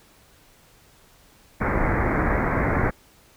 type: low-pass noise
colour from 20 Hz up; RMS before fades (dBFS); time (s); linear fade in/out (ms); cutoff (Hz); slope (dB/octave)
pink; -22; 1.6-2.91; 20; 2200; 96
effects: pink hiss -55 dBFS RMS until 3.36 s